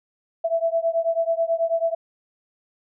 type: beating tone pair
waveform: sine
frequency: 659.3 / 668.5 Hz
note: E5 / E5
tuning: 0 / +24 cents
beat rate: 9.2 Hz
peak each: -22 / -23 dBFS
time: 0.44-1.95 s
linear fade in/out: 10 ms
effects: none